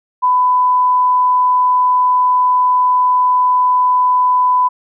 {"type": "tone", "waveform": "sine", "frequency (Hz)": 1000, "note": "B5", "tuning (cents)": 21, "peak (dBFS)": -9, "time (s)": [0.22, 4.69], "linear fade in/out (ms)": 20, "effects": []}